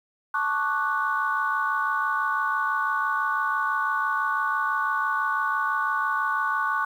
sine chord, D major seventh, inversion second, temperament equal, 880 / 1108.7 / 1174.7 / 1480 Hz, A5 / C#6 / D6 / F#6, 0 / 0 / 0 / 0 cents, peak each -31 / -26 / -30 / -26 dBFS, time 0.34-6.85 s, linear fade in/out 5 ms, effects tanh soft clip ceiling -12 dBFS + 9-bit

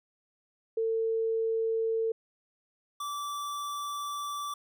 sine / square tone pair in turn, 450 / 1161.8 Hz, A4 / D6, +39 / -19 cents, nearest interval octave + major third, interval 1642 cents, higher second, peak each -26 / -34 dBFS, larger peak first, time 0.77-2.12 / 3-4.54 s, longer second, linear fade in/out 5 ms, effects none

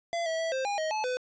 square tone with pitch steps, 680 / 649 / 655 / 526 / 813 / 629 / 862 / 503 Hz, F5 / E5 / E5 / C5 / G#5 / D#5 / A5 / B4, -46 / -27 / -11 / +9 / -37 / +19 / -36 / +32 cents, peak -29 dBFS, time 0.13-1.17 s, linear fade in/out 0 ms, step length 130 ms, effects resampled to 16000 Hz + 11-bit

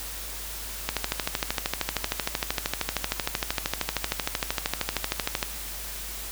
click train, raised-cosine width 0.2 ms, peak -7 dBFS, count 60, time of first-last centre 0.89-5.428 s, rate 13 Hz, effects added 50 Hz sine -40 dBFS peak until 6.31 s + white hiss -37 dBFS RMS until 6.31 s

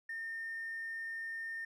sine tone with hard clipping, 1818 Hz, A#6, 44 cents flat, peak -39 dBFS, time 0.09-1.65 s, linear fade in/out 5 ms, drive 1 dB, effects none

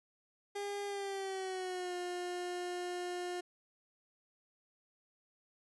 30% pulse tone with pitch glide, 404.7 to 356.4 Hz, G#4 to F4, -45 to +35 cents, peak -35 dBFS, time 0.55-3.41 s, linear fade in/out 10 ms, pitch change -220 cents, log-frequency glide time 0.86-1.95 s, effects resampled to 24000 Hz

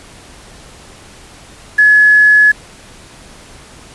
sine tone with quantisation, 1700 Hz, G#6, 40 cents sharp, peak -4 dBFS, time 1.78-2.52 s, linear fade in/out 10 ms, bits 5, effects pink hiss -38 dBFS RMS until 3.94 s + resampled to 24000 Hz

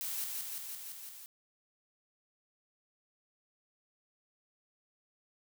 blue noise with echo, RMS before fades -38 dBFS, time 0.01-0.24 s, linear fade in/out 0 ms, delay 170 ms, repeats 6, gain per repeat -2 dB, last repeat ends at 1.26 s, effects none

